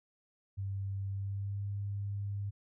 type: tone with pitch glide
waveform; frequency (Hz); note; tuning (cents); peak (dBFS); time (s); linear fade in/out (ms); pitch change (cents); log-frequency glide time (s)
sine; 98 to 100.64; G2 to G2; 0 to +46; -34; 0.57-2.51; 20; +46; 1.1-1.68
effects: none